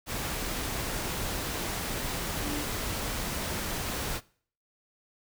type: tone in noise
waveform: sine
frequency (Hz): 293.7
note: D4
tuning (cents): 0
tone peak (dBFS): -34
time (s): 2.41-2.66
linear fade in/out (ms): 50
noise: pink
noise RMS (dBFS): -33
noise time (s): 0.06-4.21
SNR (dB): -4
effects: noise-tail reverb RT60 0.5 s tail -22 dB re dry